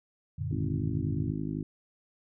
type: chord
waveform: sine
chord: Gb augmented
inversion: none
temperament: equal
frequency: 92.5 / 116.54 / 146.83 Hz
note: Gb2 / Bb2 / D3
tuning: 0 / 0 / 0 cents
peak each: -34 / -35 / -35 dBFS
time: 0.38-1.31 s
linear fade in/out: 10 ms
type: harmonic tone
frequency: 51.91 Hz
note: G#1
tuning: in tune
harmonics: 1 / 2 / 3 / 4 / 5 / 6 / 7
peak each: -44 / -42 / -35 / -41 / -36 / -38 / -45 dBFS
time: 0.51-1.63 s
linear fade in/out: 5 ms
effects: none